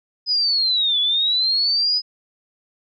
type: linear two-way sweep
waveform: sine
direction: down then up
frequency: 5040 to 3392 to 5040 Hz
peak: -16 dBFS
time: 0.26-2.02 s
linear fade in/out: 50 ms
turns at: 1 s
effects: none